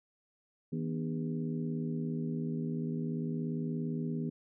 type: harmonic tone with a mistuned harmonic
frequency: 80.4 Hz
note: E2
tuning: 43 cents flat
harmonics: 2 / 3 / 4 / 5 / 6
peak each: -35 / -36 / -44 / -43 / -54 dBFS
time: 0.72-4.3 s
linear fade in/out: 10 ms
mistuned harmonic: 4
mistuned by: -130 cents
effects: none